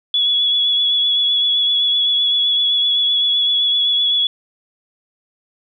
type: tone with vibrato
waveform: sine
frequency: 3390 Hz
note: G#7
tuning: 35 cents sharp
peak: -13 dBFS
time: 0.14-4.27 s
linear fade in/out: 2 ms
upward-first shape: sine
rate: 7.8 Hz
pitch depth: 21 cents each way
effects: none